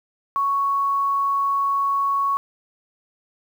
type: tone with quantisation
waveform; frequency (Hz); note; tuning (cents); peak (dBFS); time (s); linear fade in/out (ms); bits
sine; 1111; C#6; +4; -18; 0.36-2.37; 0; 8
effects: none